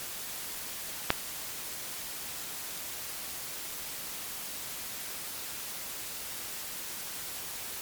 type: click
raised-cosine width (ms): 0.3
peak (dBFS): -5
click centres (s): 1.104
effects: white hiss -39 dBFS RMS until 7.81 s + MP3 96 kbps